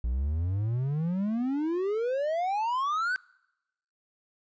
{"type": "exponential sweep", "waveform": "triangle", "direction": "up", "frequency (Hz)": [57, 1553], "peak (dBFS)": -24, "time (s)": [0.04, 3.16], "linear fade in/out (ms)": 0, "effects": ["noise-tail reverb RT60 0.9 s tail -25 dB re dry", "resampled to 16000 Hz"]}